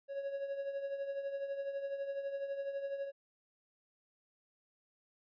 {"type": "tone with tremolo", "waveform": "triangle", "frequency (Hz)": 554.4, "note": "C#5", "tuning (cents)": 0, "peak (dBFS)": -32, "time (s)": [0.08, 3.12], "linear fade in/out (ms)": 50, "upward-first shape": "triangle", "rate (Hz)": 12, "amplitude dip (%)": 65, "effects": ["resampled to 11025 Hz"]}